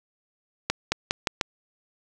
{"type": "accelerating click train", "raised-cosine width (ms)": 0.2, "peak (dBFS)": -5, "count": 5, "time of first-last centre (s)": [0.7, 1.412], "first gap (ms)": 220, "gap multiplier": 0.86, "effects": []}